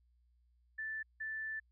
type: tone bursts at uneven times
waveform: sine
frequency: 1760 Hz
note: A6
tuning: in tune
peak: -38 dBFS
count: 2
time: 0.78-1.03 / 1.2-1.6 s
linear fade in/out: 10 ms
effects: added 60 Hz sine -68 dBFS peak until 1.71 s